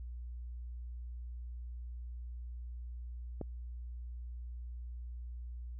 click, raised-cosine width 2 ms, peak -25 dBFS, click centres 3.413 s, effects added 60 Hz sine -41 dBFS peak until 5.79 s

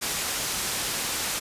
white low-pass noise, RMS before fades -29 dBFS, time 0.01-1.4 s, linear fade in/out 20 ms, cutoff 10000 Hz, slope 12 dB/octave, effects resampled to 32000 Hz

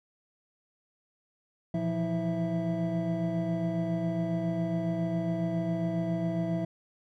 triangle tone cluster, 117.1 / 165.7 / 173 / 323.8 / 661 Hz, A#2 / E3 / F3 / E4 / E5, +8 / +9 / -16 / -31 / +5 cents, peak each -37 / -36 / -28 / -33 / -33 dBFS, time 1.74-6.65 s, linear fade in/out 5 ms, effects none

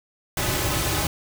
pink noise with comb filter, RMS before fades -24 dBFS, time 0.37-1.07 s, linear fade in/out 2 ms, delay 4.3 ms, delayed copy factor -0.75, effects none

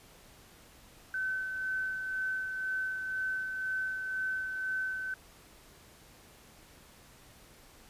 sine tone with tremolo, 1526 Hz, G6, 47 cents flat, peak -30 dBFS, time 1.14-5.14 s, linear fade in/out 2 ms, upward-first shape sine, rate 2 Hz, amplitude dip 40%, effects pink hiss -57 dBFS RMS until 7.89 s + resampled to 32000 Hz

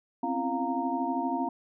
sine tone cluster, 257.5 / 270.1 / 337.5 / 702 / 926 Hz, C4 / C#4 / E4 / F5 / A#5, -28 / -45 / +41 / +9 / -12 cents, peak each -34 / -33 / -36 / -33 / -32 dBFS, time 0.23-1.49 s, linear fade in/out 5 ms, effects none

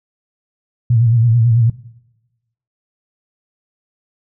sine tone with vibrato, 116.4 Hz, A#2, 2 cents flat, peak -9 dBFS, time 0.9-1.7 s, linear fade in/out 5 ms, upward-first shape sine, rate 9.1 Hz, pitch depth 90 cents each way, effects noise-tail reverb RT60 1.0 s tail -18 dB re dry

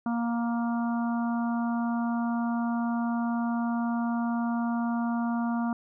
harmonic tone, 234.5 Hz, A#3, 11 cents sharp, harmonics 1 / 3 / 4 / 5 / 6, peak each -26 / -36 / -38 / -40 / -42 dBFS, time 0.06-5.73 s, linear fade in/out 2 ms, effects none

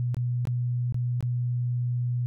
sine tone with dropouts, 122.3 Hz, B2, 16 cents flat, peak -24 dBFS, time 0-2.26 s, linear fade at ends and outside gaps 0 ms, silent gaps 0.145-0.168 / 0.453-0.472 / 0.924-0.944 / 1.207-1.226 s, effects none

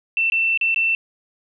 sine tone with dropouts, 2681 Hz, E7, 29 cents sharp, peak -16 dBFS, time 0.17-0.95 s, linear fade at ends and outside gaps 1 ms, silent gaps 0.3-0.321 / 0.575-0.612 / 0.745-0.76 s, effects none

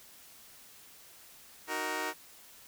10% pulse chord, D# minor, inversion none, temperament just, 311.1 / 373.4 / 466.7 Hz, D#4 / F#4 / A#4, 0 / +16 / +2 cents, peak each -30 dBFS, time 1.67-2.14 s, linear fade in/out 50 ms, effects white hiss -55 dBFS RMS until 2.67 s

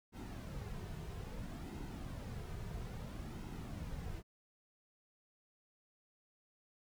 brown noise with flanger, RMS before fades -45 dBFS, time 0.12-4.23 s, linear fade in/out 50 ms, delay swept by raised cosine 1.7 to 3.7 ms, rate 0.6 Hz, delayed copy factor -0.5, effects none

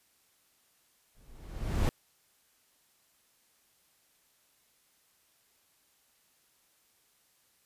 brown noise with exponential growth, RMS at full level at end -22 dBFS, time 1.15-1.89 s, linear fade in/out 0 ms, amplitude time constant 160 ms, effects white hiss -69 dBFS RMS until 7.65 s + resampled to 32000 Hz

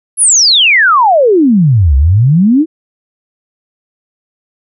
sine exponential two-way sweep, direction down then up, 11175 to 64.2 to 335.8 Hz, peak -4 dBFS, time 0.17-2.66 s, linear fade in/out 50 ms, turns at 1.96 s, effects none

